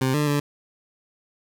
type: tone with pitch steps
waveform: 20% pulse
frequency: 131.1 / 148.8 / 145 Hz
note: C3 / D3 / D3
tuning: +4 / +23 / -22 cents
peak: -15 dBFS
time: 0.01-0.4 s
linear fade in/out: 5 ms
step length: 130 ms
effects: none